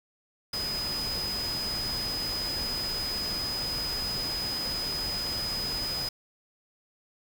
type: tone in noise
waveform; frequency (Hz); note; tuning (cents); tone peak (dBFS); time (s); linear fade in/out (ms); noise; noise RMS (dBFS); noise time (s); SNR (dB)
sine; 5000; D#8; +8; -30; 0.53-6.09; 5; pink; -37; 0.53-6.09; +4
effects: none